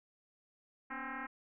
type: tone with frequency modulation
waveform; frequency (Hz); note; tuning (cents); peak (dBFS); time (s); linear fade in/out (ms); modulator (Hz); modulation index
sine; 283.7; C#4; +40; -39; 0.9-1.27; 10; 265; 6.8
effects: none